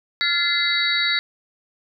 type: tone cluster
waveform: sine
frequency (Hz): 1393 / 1728 / 2056 / 3848 / 4480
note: F6 / A6 / C7 / B7 / C#8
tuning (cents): -5 / -32 / -31 / -46 / +18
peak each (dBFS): -28 / -27 / -23 / -22 / -25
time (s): 0.21-1.19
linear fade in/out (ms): 0
effects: none